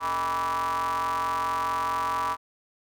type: ring-modulated tone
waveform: square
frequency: 87.31 Hz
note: F2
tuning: in tune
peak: -23 dBFS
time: 0-2.37 s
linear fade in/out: 50 ms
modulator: 1070 Hz
effects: none